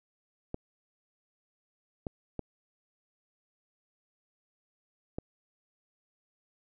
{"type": "clicks", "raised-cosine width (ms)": 2, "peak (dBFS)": -21, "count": 4, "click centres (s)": [0.544, 2.068, 2.393, 5.185], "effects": []}